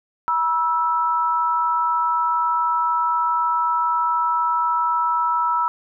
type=tone pair together; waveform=sine; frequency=965.3 / 1318 Hz; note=B5 / E6; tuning=-40 / -1 cents; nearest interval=perfect fourth; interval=539 cents; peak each=-20 dBFS; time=0.28-5.68 s; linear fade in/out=0 ms; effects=none